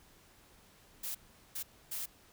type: noise bursts at uneven times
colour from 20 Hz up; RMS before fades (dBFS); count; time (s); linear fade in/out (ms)
blue; -39; 3; 1.03-1.15 / 1.55-1.63 / 1.91-2.06; 10
effects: pink hiss -62 dBFS RMS until 2.32 s